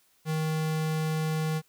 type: tone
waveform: square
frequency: 157.2 Hz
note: D#3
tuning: 18 cents sharp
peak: -27 dBFS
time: 0.25-1.62 s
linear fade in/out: 50 ms
effects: white hiss -66 dBFS RMS until 1.68 s